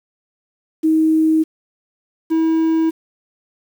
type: tone pair in turn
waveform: sine / triangle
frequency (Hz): 316.6 / 323.1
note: D#4 / E4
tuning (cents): +30 / -35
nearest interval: unison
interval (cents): 35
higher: second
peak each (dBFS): -11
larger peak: neither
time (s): 0.83-1.44 / 2.3-2.91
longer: neither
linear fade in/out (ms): 20
effects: 7-bit